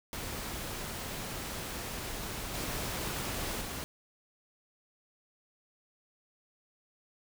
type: noise with level steps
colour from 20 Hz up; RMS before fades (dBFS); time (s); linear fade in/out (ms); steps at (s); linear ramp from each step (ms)
pink; -39 / -36 / -39; 0.13-3.84; 0; 2.54 / 3.61; 5
effects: none